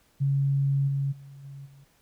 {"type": "tone with level steps", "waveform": "sine", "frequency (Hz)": 138.59, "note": "C#3", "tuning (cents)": 0, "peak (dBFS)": [-21, -24, -43, -39, -49], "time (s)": [0.2, 1.85], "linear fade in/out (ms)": 20, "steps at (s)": [0.87, 1.11, 1.43, 1.65], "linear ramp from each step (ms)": 20, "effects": ["pink hiss -64 dBFS RMS until 2.01 s"]}